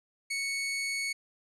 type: tone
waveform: sawtooth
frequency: 2217 Hz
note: C#7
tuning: in tune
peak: -27 dBFS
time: 0.3-1.13 s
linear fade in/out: 10 ms
effects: resampled to 24000 Hz